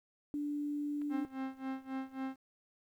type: tone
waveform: sine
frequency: 292.4 Hz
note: D4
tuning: 7 cents flat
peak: -34 dBFS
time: 0.34-1.25 s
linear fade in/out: 0 ms
type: clicks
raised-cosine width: 0.2 ms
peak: -38 dBFS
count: 2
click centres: 1.016 / 1.019 s
type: tone with tremolo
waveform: 45% pulse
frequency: 265.1 Hz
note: C4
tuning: 23 cents sharp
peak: -35 dBFS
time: 1.09-2.37 s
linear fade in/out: 50 ms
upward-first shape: sine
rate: 3.7 Hz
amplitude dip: 90%
effects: low-pass 2000 Hz 12 dB/octave + 11-bit

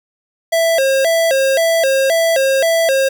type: tone with vibrato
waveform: square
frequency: 596 Hz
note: D5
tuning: 25 cents sharp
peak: -12 dBFS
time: 0.52-3.09 s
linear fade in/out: 10 ms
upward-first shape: square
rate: 1.9 Hz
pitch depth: 180 cents each way
effects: 7-bit

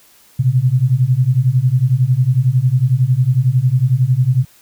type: beating tone pair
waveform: sine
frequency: 121.7 / 132.7 Hz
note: B2 / C3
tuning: -25 / +25 cents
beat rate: 11 Hz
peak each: -14 / -13 dBFS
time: 0.39-4.45 s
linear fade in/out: 10 ms
effects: white hiss -49 dBFS RMS until 4.61 s

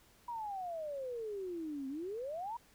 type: exponential two-way sweep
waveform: sine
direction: down then up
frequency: 974 to 261.6 to 974 Hz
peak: -38 dBFS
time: 0.28-2.57 s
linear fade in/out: 5 ms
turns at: 1.88 s
effects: pink hiss -65 dBFS RMS until 2.74 s

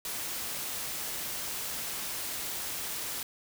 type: noise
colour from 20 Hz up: white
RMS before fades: -36 dBFS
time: 0.05-3.23 s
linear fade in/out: 2 ms
effects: none

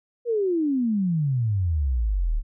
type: exponential sweep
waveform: sine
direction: down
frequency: 490 to 34.53 Hz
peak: -20 dBFS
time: 0.25-2.43 s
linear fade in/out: 50 ms
effects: none

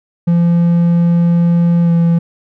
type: tone with pitch glide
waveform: triangle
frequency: 171.1 to 168.74 Hz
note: F3 to E3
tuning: -35 to +41 cents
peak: -6 dBFS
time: 0.27-2.19 s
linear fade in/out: 10 ms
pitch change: -24 cents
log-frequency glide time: 1.83-1.91 s
effects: none

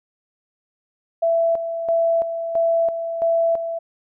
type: tone with tremolo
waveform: sine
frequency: 666 Hz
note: E5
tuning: 18 cents sharp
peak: -15 dBFS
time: 1.22-3.79 s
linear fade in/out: 10 ms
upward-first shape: square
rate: 1.5 Hz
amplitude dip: 60%
effects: none

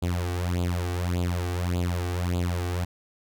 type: tone with flanger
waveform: sawtooth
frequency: 88.3 Hz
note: F2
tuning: 20 cents sharp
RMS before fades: -27 dBFS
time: 0.02-2.85 s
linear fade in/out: 10 ms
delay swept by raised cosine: 0.26 to 2.66 ms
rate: 1.7 Hz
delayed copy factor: +0.8
effects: none

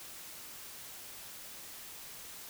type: silence
effects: white hiss -48 dBFS RMS until 2.49 s

